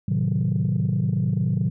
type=chord; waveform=sine; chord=A diminished seventh; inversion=none; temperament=equal; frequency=110 / 130.81 / 155.56 / 185 Hz; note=A2 / C3 / Eb3 / Gb3; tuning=0 / 0 / 0 / 0 cents; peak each=-24 dBFS; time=0.08-1.7 s; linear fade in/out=5 ms; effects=tanh soft clip ceiling -14 dBFS